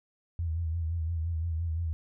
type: tone with vibrato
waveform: sine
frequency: 82.41 Hz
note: E2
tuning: in tune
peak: -28 dBFS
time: 0.39-1.93 s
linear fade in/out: 0 ms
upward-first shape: sine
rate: 5.8 Hz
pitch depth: 67 cents each way
effects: none